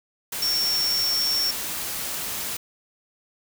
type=tone in noise; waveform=sine; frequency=5470 Hz; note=F8; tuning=37 cents flat; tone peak=-21 dBFS; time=0.42-1.51 s; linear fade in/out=5 ms; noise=white; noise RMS=-30 dBFS; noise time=0.32-2.57 s; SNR=+6 dB; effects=none